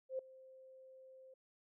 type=tone with ADSR envelope; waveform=sine; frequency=523.3 Hz; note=C5; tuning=in tune; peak=-35 dBFS; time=0.09-1.34 s; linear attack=99 ms; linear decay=4 ms; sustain=-21 dB; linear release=5 ms; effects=none